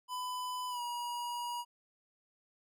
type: tone with pitch glide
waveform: square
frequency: 1001 to 960.2 Hz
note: B5 to B5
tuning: +23 to -49 cents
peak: -37 dBFS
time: 0.08-1.65 s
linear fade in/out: 50 ms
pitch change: -72 cents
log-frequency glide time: 0.69-0.81 s
effects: none